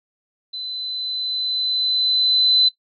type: tone with level ramp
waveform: sine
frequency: 4026 Hz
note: B7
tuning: 33 cents sharp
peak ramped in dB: -27 to -11 dBFS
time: 0.53-2.69 s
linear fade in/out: 10 ms
effects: noise-tail reverb RT60 0.1 s tail -18 dB re dry